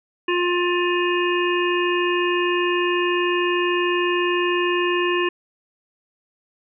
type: harmonic tone with a mistuned harmonic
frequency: 353.3 Hz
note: F4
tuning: 20 cents sharp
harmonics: 1 / 3 / 5 / 7 / 8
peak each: -20 / -25 / -27 / -28 / -29 dBFS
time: 0.28-5.29 s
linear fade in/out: 5 ms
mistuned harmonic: 7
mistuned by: +27 cents
effects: none